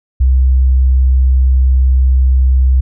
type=tone; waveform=sine; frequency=64.7 Hz; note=C2; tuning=19 cents flat; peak=-6 dBFS; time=0.2-2.81 s; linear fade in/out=10 ms; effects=none